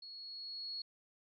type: tone with level ramp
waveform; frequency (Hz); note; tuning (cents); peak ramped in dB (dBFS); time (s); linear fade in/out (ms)
sine; 4338; C#8; -38; -48 to -39; 0.02-0.82; 5
effects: none